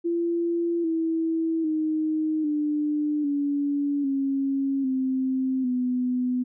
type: tone with pitch steps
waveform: sine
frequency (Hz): 340.4 / 325.8 / 311.8 / 298.4 / 285.6 / 273.3 / 261.6 / 250.3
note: F4 / E4 / D#4 / D4 / D4 / C#4 / C4 / B3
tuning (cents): -44 / -20 / +4 / +28 / -48 / -24 / 0 / +23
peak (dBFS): -22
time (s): 0.04-6.44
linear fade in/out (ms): 20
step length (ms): 800
effects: none